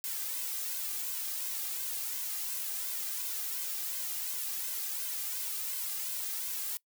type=noise with flanger; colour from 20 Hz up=blue; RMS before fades=-36 dBFS; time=0.04-6.77 s; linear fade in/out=0 ms; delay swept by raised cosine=1.9 to 2.51 ms; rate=2.8 Hz; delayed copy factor=+0.8; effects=noise-tail reverb RT60 0.1 s tail -22 dB re dry